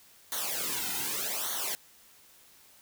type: noise with flanger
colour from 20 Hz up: white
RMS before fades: -33 dBFS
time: 0.32-1.75 s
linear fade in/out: 0 ms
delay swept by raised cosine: 0.39 to 1.79 ms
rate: 0.84 Hz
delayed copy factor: -0.85
effects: white hiss -58 dBFS RMS until 2.81 s